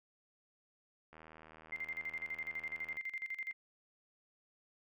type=click train; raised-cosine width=0.5 ms; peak=-40 dBFS; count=147; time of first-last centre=1.13-2.969 s; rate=79.4 Hz
type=tone with tremolo; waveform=sine; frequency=2093 Hz; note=C7; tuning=in tune; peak=-37 dBFS; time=1.72-3.53 s; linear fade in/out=5 ms; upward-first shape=square; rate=12 Hz; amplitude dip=80%
effects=none